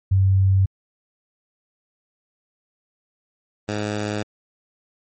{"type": "tone pair in turn", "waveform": ["sine", "10% pulse"], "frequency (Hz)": [96, 104.92], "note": ["G2", "G#2"], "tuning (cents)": [-36, 18], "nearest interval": "major second", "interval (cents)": 154, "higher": "second", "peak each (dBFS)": [-13, -15], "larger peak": "first", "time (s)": [[0.11, 0.66], [3.68, 4.23]], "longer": "neither", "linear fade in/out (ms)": 10, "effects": ["MP3 32 kbps"]}